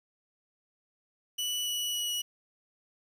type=tone with pitch steps; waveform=sawtooth; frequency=2960 / 2943 / 2926 Hz; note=F#7 / F#7 / F#7; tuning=0 / -10 / -20 cents; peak=-27 dBFS; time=1.38-2.22 s; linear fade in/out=10 ms; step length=280 ms; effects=9-bit